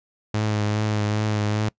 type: tone with vibrato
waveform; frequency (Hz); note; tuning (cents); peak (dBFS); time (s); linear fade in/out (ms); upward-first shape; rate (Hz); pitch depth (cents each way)
sawtooth; 106; G#2; +36; -17; 0.34-1.69; 5; triangle; 2.5; 31
effects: noise-tail reverb RT60 0.1 s tail -24 dB re dry + resampled to 16000 Hz